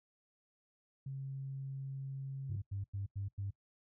sine tone, 135.6 Hz, C#3, 38 cents flat, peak -39 dBFS, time 1.06-2.57 s, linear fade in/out 5 ms
sine tone bursts, 99.1 Hz, G2, 19 cents sharp, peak -36 dBFS, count 5, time 2.49-3.508 s, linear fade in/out 10 ms, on 130 ms, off 92 ms
effects noise-tail reverb RT60 0.1 s tail -21 dB re dry + tanh soft clip ceiling -31 dBFS

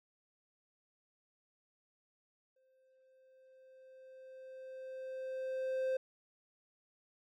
triangle tone with exponential growth, 522 Hz, C5, 4 cents flat, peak -29 dBFS, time 2.56-5.97 s, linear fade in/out 5 ms, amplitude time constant 740 ms, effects none

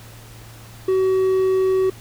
triangle tone, 377.8 Hz, F#4, 36 cents sharp, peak -13 dBFS, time 0.88-1.9 s, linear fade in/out 5 ms, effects added 113 Hz sine -41 dBFS peak until 2 s + pink hiss -44 dBFS RMS until 2 s

